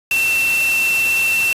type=tone in noise; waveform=sine; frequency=2691 Hz; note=E7; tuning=35 cents sharp; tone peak=-14 dBFS; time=0.11-1.53 s; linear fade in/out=2 ms; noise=white; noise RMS=-25 dBFS; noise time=0.11-1.53 s; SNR=+8 dB; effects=resampled to 32000 Hz